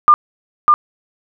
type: tone with echo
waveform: sine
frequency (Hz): 1200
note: D6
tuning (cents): +37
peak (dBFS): -4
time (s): 0.08-0.14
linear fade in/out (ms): 0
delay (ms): 600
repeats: 1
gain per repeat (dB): -2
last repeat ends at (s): 0.74
effects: none